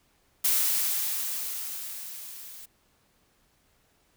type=noise with level ramp; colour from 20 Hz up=blue; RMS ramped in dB=-23 to -45 dBFS; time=0.44-2.66 s; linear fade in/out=10 ms; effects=pink hiss -67 dBFS RMS until 4.16 s